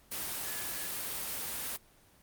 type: tone in noise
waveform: sine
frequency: 1701 Hz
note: G#6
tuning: 41 cents sharp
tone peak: -47 dBFS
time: 0.44-0.88 s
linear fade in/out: 10 ms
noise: white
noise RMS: -37 dBFS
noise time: 0.11-1.77 s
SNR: -13 dB
effects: pink hiss -62 dBFS RMS until 2.22 s + Opus 24 kbps